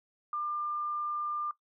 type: tone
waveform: sine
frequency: 1197 Hz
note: D6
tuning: 33 cents sharp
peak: -31 dBFS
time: 0.33-1.51 s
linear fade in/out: 2 ms
effects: noise-tail reverb RT60 0.1 s tail -18 dB re dry